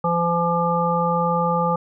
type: harmonic tone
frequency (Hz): 170.8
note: F3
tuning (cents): -38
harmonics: 1 / 3 / 5 / 7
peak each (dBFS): -23 / -23 / -23 / -23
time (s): 0.04-1.76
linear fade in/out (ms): 5
effects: none